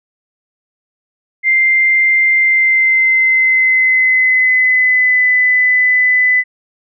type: tone with pitch glide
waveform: sine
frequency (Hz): 2093 to 2003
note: C7 to B6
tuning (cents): 0 to +24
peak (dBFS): -8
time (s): 1.43-6.44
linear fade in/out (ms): 50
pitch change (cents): -76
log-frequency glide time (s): 2.35-5.25
effects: none